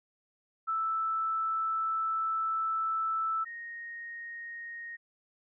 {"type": "tone pair in turn", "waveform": "sine", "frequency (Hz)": [1318.5, 1864.6], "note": ["E6", "A#6"], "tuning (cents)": [0, 0], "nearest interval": "tritone", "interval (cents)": 600, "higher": "second", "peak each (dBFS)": [-28, -39], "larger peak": "first", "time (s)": [[0.67, 3.45], [3.45, 4.97]], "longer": "first", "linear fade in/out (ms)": 20, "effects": []}